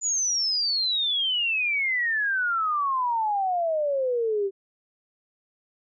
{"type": "exponential sweep", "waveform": "sine", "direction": "down", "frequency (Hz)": [7040, 383.6], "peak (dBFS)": -22, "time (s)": [0.01, 4.51], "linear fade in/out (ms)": 50, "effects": []}